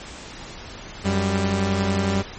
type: tone pair together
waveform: sawtooth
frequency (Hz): 92.9 / 196.85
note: F#2 / G3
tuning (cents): +7 / +8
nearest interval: octave + minor second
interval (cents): 1301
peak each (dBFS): -19 / -18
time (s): 1.04-2.23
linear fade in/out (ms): 20
effects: pink hiss -38 dBFS RMS until 2.38 s + MP3 32 kbps